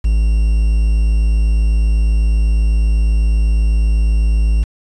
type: tone with quantisation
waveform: triangle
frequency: 54 Hz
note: A1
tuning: 32 cents flat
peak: -8 dBFS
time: 0.04-4.64 s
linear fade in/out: 10 ms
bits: 6
effects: resampled to 22050 Hz